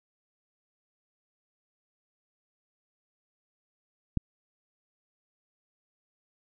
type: click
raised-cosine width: 5 ms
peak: -13 dBFS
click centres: 4.173 s
effects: none